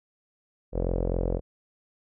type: tone with low-pass filter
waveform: sawtooth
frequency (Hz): 43.86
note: F1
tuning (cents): +8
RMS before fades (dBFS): -27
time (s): 0.72-1.41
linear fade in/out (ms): 50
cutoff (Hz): 520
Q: 4.1
effects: none